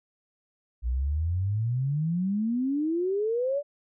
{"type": "exponential sweep", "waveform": "sine", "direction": "up", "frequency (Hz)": [57.5, 591], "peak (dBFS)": -24, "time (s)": [0.82, 3.63], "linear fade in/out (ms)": 50, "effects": []}